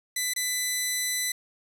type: tone with dropouts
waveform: 10% pulse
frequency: 2000 Hz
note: B6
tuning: 21 cents sharp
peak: -17 dBFS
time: 0.16-1.32 s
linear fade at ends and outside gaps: 5 ms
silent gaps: 0.337-0.361 s
effects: 9-bit